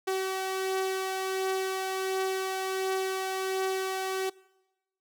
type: beating tone pair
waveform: sawtooth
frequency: 380 / 381.4 Hz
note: F#4 / G4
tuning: +46 / -47 cents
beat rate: 1.4 Hz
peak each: -25 / -34 dBFS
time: 0.07-4.3 s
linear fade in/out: 10 ms
effects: noise-tail reverb RT60 1.0 s tail -23 dB re dry